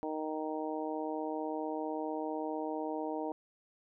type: harmonic tone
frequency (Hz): 155.56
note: D#3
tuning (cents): 0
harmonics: 2 / 3 / 4 / 5 / 6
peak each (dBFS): -38 / -40 / -41 / -42 / -43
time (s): 0.03-3.32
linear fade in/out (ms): 0
effects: none